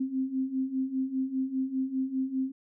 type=beating tone pair; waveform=sine; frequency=260 / 265 Hz; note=C4 / C4; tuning=-11 / +22 cents; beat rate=5 Hz; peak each=-33 / -29 dBFS; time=0-2.52 s; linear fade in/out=10 ms; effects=none